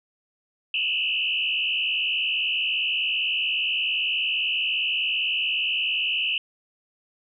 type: tone with frequency modulation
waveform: sine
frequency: 2794 Hz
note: F7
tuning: in tune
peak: -22 dBFS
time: 0.74-6.38 s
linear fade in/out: 2 ms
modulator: 77.5 Hz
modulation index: 2.9
effects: none